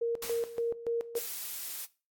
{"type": "tone with tremolo", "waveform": "sine", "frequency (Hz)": 466.2, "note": "A#4", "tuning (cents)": 0, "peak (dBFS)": -27, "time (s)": [0.01, 1.19], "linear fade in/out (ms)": 10, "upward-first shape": "square", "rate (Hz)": 3.5, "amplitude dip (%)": 80}
{"type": "noise with exponential decay", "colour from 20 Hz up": "white", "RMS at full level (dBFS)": -35, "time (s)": [0.22, 0.73], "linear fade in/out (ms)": 5, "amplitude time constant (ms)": 110}
{"type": "noise", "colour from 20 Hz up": "blue", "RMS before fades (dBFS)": -38, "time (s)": [1.15, 1.86], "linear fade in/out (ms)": 20}
{"effects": ["noise-tail reverb RT60 0.3 s tail -18 dB re dry", "AAC 64 kbps"]}